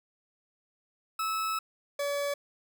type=tone pair in turn; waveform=40% pulse; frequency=1300 / 570.5 Hz; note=E6 / C#5; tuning=-24 / +50 cents; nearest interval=octave + major second; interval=1426 cents; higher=first; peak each=-28 dBFS; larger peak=neither; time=1.19-1.59 / 1.99-2.34 s; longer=first; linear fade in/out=5 ms; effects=none